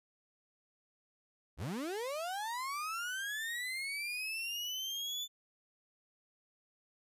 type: linear sweep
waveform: 35% pulse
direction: up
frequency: 51.4 to 3520 Hz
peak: -35 dBFS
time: 1.57-5.28 s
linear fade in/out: 50 ms
effects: resampled to 32000 Hz